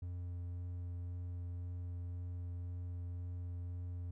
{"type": "tone with vibrato", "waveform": "triangle", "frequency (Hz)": 88.2, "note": "F2", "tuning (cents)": 18, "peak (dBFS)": -38, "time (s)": [0.02, 4.11], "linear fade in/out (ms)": 5, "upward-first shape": "triangle", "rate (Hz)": 1.9, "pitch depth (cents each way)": 11, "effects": []}